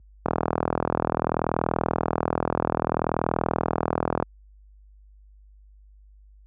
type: click train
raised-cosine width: 1 ms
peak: -7 dBFS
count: 162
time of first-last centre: 0.26-4.226 s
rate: 40.6 Hz
effects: added 50 Hz sine -40 dBFS peak until 6.46 s + high-pass 80 Hz 12 dB/octave